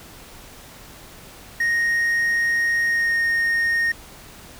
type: tone with pitch glide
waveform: triangle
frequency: 1864.7 to 1850.8 Hz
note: A#6 to A#6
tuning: 0 to -13 cents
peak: -16 dBFS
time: 1.6-3.92 s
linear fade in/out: 5 ms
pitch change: -13 cents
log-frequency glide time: 2.84-3.18 s
effects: pink hiss -43 dBFS RMS until 4.59 s